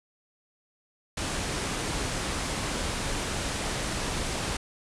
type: low-pass noise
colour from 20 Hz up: pink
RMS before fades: -31 dBFS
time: 1.17-4.57 s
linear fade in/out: 5 ms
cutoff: 10000 Hz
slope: 48 dB/octave
effects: none